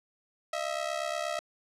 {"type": "ring-modulated tone", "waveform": "sawtooth", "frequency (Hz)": 646, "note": "E5", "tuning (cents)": -35, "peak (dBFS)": -24, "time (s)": [0.53, 1.39], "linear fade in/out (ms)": 0, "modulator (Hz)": 34.2, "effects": ["low-pass 8000 Hz 12 dB/octave"]}